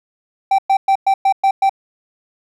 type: tone bursts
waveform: triangle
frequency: 779 Hz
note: G5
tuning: 11 cents flat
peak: -8 dBFS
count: 7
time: 0.51-1.695 s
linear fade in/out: 5 ms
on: 75 ms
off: 110 ms
effects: none